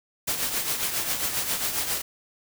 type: noise with tremolo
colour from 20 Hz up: white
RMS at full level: -25 dBFS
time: 0.27-2.02 s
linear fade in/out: 10 ms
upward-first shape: triangle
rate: 7.4 Hz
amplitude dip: 60%
effects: none